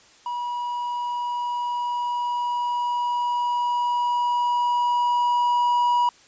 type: tone with level ramp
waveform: triangle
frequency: 968 Hz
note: B5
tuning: 35 cents flat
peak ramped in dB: -24 to -15 dBFS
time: 0.26-6.09 s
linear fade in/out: 2 ms
effects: white hiss -53 dBFS RMS until 6.27 s + resampled to 16000 Hz